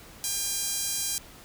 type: tone with high-pass filter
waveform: sawtooth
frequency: 802 Hz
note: G5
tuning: 39 cents sharp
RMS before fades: -30 dBFS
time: 0.24-1.18 s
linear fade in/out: 0 ms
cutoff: 6200 Hz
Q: 1.1
effects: pink hiss -49 dBFS RMS until 1.44 s